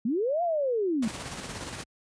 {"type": "linear two-way sweep", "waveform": "sine", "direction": "up then down", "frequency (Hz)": [205.2, 714, 205.2], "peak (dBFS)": -24, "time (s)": [0.05, 1.08], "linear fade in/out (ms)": 5, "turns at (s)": 0.43}
{"type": "noise with tremolo", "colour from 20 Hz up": "pink", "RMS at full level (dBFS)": -36, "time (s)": [1.02, 1.84], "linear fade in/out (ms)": 10, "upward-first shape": "square", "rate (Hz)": 17, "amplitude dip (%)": 35}
{"effects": ["high-pass 60 Hz 12 dB/octave", "resampled to 22050 Hz"]}